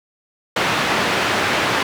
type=band-pass noise; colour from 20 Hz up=white; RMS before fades=-19 dBFS; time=0.56-1.83 s; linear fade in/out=5 ms; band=120 to 2200 Hz; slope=12 dB/octave; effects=none